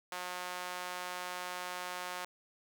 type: tone with high-pass filter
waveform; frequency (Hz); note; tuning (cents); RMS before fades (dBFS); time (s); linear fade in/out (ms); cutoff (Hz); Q
sawtooth; 180; F#3; -47; -41; 0.12-2.25; 2; 870; 1.1
effects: none